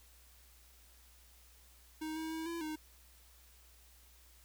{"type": "tone with pitch steps", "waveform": "square", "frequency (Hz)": [313, 318.9, 321.2, 336.7, 309.6], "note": ["D#4", "D#4", "E4", "E4", "D#4"], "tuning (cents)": [10, 43, -45, 37, -9], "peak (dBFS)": -39, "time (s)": [2.01, 2.76], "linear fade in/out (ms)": 10, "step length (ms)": 150, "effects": ["added 60 Hz sine -62 dBFS peak until 4.44 s", "white hiss -64 dBFS RMS until 4.44 s"]}